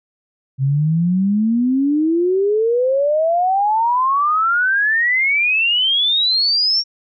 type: exponential sweep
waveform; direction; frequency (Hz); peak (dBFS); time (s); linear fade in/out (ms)
sine; up; 130.81 to 5588; -13; 0.58-6.84; 50
effects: none